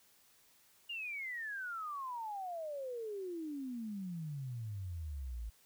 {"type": "exponential sweep", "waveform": "sine", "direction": "down", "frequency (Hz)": [2865, 53], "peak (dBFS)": -39, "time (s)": [0.89, 5.5], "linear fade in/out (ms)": 10, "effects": ["white hiss -67 dBFS RMS until 5.65 s"]}